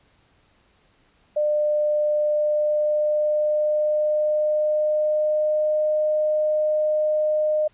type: tone with pitch glide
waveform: sine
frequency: 600 to 611.5 Hz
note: D5 to D#5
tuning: +37 to -30 cents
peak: -18 dBFS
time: 1.36-7.68 s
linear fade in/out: 10 ms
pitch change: +33 cents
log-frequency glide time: 2.18-5.88 s
effects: pink hiss -61 dBFS RMS until 7.73 s + resampled to 8000 Hz